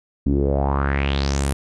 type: tone with low-pass filter sweep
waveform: sawtooth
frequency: 69.3 Hz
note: C#2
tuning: in tune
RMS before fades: -20 dBFS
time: 0.26-1.53 s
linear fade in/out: 0 ms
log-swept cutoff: 250 to 11000 Hz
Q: 4.5
effects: none